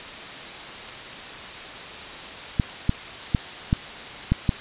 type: clicks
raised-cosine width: 5 ms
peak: -6 dBFS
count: 6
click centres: 2.598 / 2.894 / 3.348 / 3.729 / 4.32 / 4.492 s
effects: white hiss -36 dBFS RMS until 4.6 s + resampled to 8000 Hz